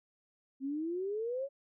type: exponential sweep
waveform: sine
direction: up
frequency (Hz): 261.9 to 566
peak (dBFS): -33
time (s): 0.6-1.49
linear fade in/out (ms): 50
effects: none